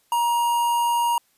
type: tone with notch filter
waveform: square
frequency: 946 Hz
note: A#5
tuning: 25 cents sharp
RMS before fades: -21 dBFS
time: 0.12-1.18 s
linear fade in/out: 2 ms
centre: 4300 Hz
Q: 0.77
effects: white hiss -64 dBFS RMS until 1.37 s + resampled to 32000 Hz